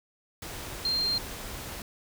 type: tone in noise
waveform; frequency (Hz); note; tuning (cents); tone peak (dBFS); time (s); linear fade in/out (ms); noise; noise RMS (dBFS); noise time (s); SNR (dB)
sine; 4186; C8; 0; -25; 0.85-1.18; 2; pink; -39; 0.42-1.82; +11
effects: none